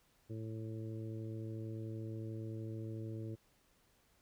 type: harmonic tone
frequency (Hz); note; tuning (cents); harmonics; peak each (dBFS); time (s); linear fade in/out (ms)
110.8; A2; +13; 1 / 2 / 3 / 4 / 5; -42 / -51 / -47 / -53 / -57; 0.29-3.36; 20
effects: pink hiss -72 dBFS RMS until 4.21 s